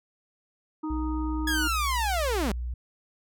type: harmonic tone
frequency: 311.1 Hz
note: D#4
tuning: in tune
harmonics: 1 / 3 / 4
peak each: -29 / -39 / -41 dBFS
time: 0.83-1.68 s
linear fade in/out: 10 ms
type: tone with vibrato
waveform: sine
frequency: 60.3 Hz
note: B1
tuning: 41 cents flat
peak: -29 dBFS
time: 0.9-2.74 s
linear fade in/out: 5 ms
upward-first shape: triangle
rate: 1.2 Hz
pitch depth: 22 cents each way
type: linear sweep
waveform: sawtooth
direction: down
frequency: 1689 to 176.4 Hz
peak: -22 dBFS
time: 1.47-2.52 s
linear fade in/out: 5 ms
effects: none